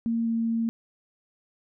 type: tone pair in turn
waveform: sine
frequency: 230 / 228.4 Hz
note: A#3 / A#3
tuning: -23 / -35 cents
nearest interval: unison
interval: 12 cents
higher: first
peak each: -23 dBFS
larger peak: neither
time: 0.06-0.26 / 0.26-0.69 s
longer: second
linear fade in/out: 0 ms
effects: none